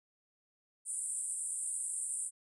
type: band-pass noise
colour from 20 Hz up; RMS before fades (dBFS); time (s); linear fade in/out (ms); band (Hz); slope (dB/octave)
white; -38; 0.85-2.31; 50; 8100 to 9600; 96
effects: none